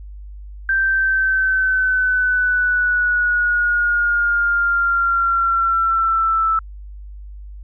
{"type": "linear sweep", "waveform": "sine", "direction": "down", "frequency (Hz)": [1568, 1316], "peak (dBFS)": -14, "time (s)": [0.69, 6.59], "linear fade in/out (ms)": 2, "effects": ["added 50 Hz sine -32 dBFS peak until 7.63 s"]}